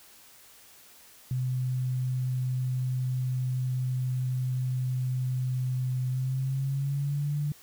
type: tone with pitch glide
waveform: sine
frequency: 127.7 to 146.69 Hz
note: C3 to D3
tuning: -42 to -2 cents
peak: -26 dBFS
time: 1.31-7.52 s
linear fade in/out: 2 ms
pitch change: +240 cents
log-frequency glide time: 6.09-7.36 s
effects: white hiss -54 dBFS RMS until 7.62 s